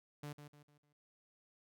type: tone with echo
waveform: sawtooth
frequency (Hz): 146.83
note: D3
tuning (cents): 0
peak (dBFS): -40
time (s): 0.23-0.33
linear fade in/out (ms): 5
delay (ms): 150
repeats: 4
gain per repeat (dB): -8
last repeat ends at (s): 0.93
effects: none